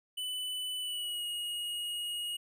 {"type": "tone with pitch glide", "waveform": "square", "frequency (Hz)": [2993, 2881], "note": ["F#7", "F#7"], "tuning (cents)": [19, -47], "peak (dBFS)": -35, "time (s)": [0.17, 2.37], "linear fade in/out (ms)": 10, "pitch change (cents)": -66, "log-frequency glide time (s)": [0.79, 1.26], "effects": []}